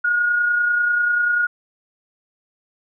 sine tone with amplitude modulation, 1439 Hz, F#6, 49 cents flat, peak -14 dBFS, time 0.04-1.47 s, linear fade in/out 10 ms, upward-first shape sine, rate 30.2 Hz, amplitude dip 35%, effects none

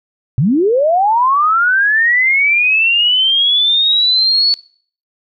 sine linear sweep, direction up, 111.6 to 4455 Hz, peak -9 dBFS, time 0.38-4.54 s, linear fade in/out 0 ms, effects noise-tail reverb RT60 0.5 s tail -22 dB re dry

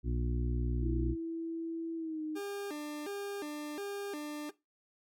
harmonic tone, 59.9 Hz, A#1, 48 cents sharp, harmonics 1 / 2 / 4 / 5 / 6, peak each -32 / -37 / -42 / -43 / -45 dBFS, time 0.03-1.16 s, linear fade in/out 50 ms
sine tone with pitch glide, 329.6 to 309.3 Hz, E4 to D#4, 0 to -10 cents, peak -35 dBFS, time 0.81-2.4 s, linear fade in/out 50 ms, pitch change -110 cents, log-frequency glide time 1.96-2.22 s
40% pulse tone with vibrato, 346.4 Hz, F4, 14 cents flat, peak -37 dBFS, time 2.35-4.51 s, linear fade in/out 20 ms, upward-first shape square, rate 1.4 Hz, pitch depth 260 cents each way
effects noise-tail reverb RT60 0.2 s tail -18 dB re dry

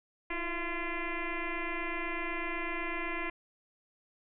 sine tone with frequency modulation, 1034 Hz, C6, 21 cents flat, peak -32 dBFS, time 0.3-3.3 s, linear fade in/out 5 ms, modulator 340 Hz, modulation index 4.3, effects none

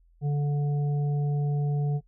harmonic tone, 145.2 Hz, D3, 19 cents flat, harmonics 1 / 3 / 5, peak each -23 / -38 / -42 dBFS, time 0.21-2.01 s, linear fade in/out 50 ms, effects noise-tail reverb RT60 0.1 s tail -22 dB re dry + added 42 Hz sine -57 dBFS peak until 2.07 s

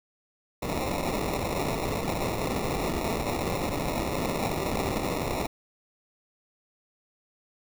blue noise with sample-and-hold, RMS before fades -29 dBFS, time 0.62-5.47 s, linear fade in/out 10 ms, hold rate 1575 Hz, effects none

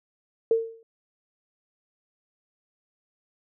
sine tone with exponential decay, 453.8 Hz, A#4, 47 cents flat, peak -15 dBFS, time 0.51-0.83 s, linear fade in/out 2 ms, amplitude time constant 69 ms, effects none

